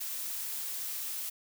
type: noise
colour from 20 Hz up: blue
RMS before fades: -37 dBFS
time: 0-1.3 s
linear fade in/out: 10 ms
effects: none